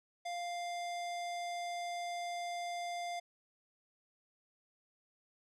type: tone with low-pass filter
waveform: square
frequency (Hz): 698.5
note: F5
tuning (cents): 0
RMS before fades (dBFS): -40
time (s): 0.25-3.2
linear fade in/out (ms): 10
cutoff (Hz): 7400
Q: 0.9
effects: none